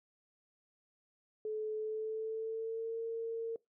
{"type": "tone with pitch glide", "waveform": "sine", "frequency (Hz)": [431.6, 455.9], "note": ["A4", "A#4"], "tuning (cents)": [-33, -39], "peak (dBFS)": -35, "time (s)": [1.45, 3.56], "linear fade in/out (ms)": 2, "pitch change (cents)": 94, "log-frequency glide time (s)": [1.76, 3], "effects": ["noise-tail reverb RT60 0.2 s tail -23 dB re dry"]}